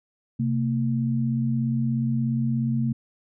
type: tone pair together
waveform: sine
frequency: 130.81 / 227.7 Hz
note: C3 / A#3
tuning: 0 / -40 cents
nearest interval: minor seventh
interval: 960 cents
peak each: -24 dBFS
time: 0.39-2.93 s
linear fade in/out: 10 ms
effects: none